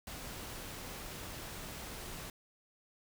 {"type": "noise", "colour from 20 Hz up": "pink", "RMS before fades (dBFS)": -45, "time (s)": [0.07, 2.3], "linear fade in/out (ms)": 2, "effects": []}